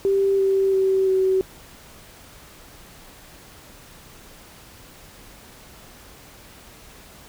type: tone with pitch steps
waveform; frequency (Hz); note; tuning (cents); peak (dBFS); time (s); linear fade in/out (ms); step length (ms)
sine; 392 / 387.5 / 383 / 378.6; G4 / G4 / G4 / F#4; 0 / -20 / -40 / +40; -16; 0.05-1.41; 0; 340
effects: pink hiss -46 dBFS RMS until 7.28 s